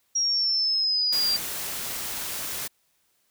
sine linear sweep, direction down, 5650 to 4699 Hz, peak -21 dBFS, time 0.15-1.37 s, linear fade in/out 10 ms
white noise, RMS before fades -32 dBFS, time 1.12-2.68 s, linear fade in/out 10 ms
effects white hiss -69 dBFS RMS until 3.3 s

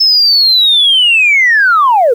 sine linear sweep, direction down, 5270 to 439.6 Hz, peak -4 dBFS, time 0-2.14 s, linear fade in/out 10 ms, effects tanh soft clip ceiling -1 dBFS + 7-bit

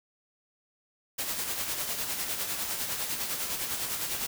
white noise with tremolo, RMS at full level -31 dBFS, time 1.18-4.27 s, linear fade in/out 10 ms, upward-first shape sine, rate 9.9 Hz, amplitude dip 45%, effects none

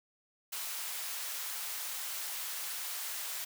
white high-pass noise, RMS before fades -39 dBFS, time 0.52-3.45 s, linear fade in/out 10 ms, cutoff 800 Hz, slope 12 dB/octave, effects none

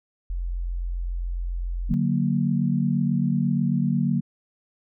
sine tone, 43.65 Hz, F1, in tune, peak -25 dBFS, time 0.3-1.94 s, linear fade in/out 0 ms
sine chord, D augmented, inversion none, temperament equal, 146.83 / 185 / 233.1 Hz, D3 / F#3 / A#3, 0 / 0 / 0 cents, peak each -24 dBFS, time 1.89-4.21 s, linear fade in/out 20 ms
effects none

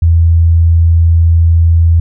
sine tone, 83.2 Hz, E2, 17 cents sharp, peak -4 dBFS, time 0.02-2 s, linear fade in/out 5 ms, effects none

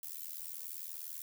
violet noise with amplitude modulation, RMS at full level -40 dBFS, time 0.03-1.22 s, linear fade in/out 2 ms, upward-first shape sine, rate 80.2 Hz, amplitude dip 100%, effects none

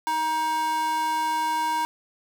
square tone with high-pass filter, 315.6 Hz, D#4, 25 cents sharp, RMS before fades -25 dBFS, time 0.07-1.85 s, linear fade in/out 0 ms, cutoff 810 Hz, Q 8.1, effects none

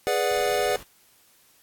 square chord, G# half-diminished seventh, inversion none, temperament equal with one note detuned, 415.3 / 493.9 / 587.3 / 734.9 Hz, G#4 / B4 / D5 / F#5, 0 / 0 / 0 / -12 cents, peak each -28 dBFS, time 0.07-0.76 s, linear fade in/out 0 ms
pink noise, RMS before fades -44 dBFS, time 0.31-0.83 s, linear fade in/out 2 ms
effects white hiss -59 dBFS RMS until 1.62 s + AAC 64 kbps

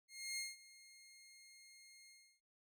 15% pulse tone with ADSR envelope, 2135 Hz, C7, 34 cents sharp, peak -34 dBFS, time 0.08-2.41 s, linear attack 300 ms, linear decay 180 ms, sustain -20 dB, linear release 320 ms, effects none

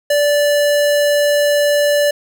square tone, 583 Hz, D5, 13 cents flat, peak -12 dBFS, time 0.1-2.11 s, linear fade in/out 5 ms, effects none

